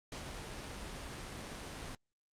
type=noise; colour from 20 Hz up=pink; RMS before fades=-44 dBFS; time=0.12-1.95 s; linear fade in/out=2 ms; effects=low-pass 8000 Hz 12 dB/octave + Opus 48 kbps